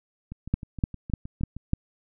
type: two click trains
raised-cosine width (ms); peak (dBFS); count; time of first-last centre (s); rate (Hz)
5; -24 / -10; 9 / 5; 0.32-1.566 / 0.54-1.734; 6.42 / 3.35
effects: none